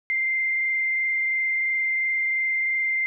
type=tone with frequency modulation; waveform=sine; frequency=2093 Hz; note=C7; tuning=in tune; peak=-21 dBFS; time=0.1-3.06 s; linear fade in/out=0 ms; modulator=22.9 Hz; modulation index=0.79; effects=none